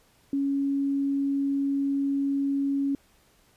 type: tone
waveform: sine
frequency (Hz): 277.8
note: C#4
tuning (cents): +4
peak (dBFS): -23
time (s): 0.33-2.95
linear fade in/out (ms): 2
effects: pink hiss -62 dBFS RMS until 3.56 s + resampled to 32000 Hz